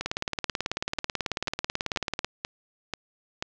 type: two click trains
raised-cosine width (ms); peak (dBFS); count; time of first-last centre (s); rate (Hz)
0.2; -12 / -10; 8 / 41; 0.01-3.425 / 0.06-2.246; 2.05 / 18.3
effects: low-pass 7000 Hz 12 dB/octave + 8-bit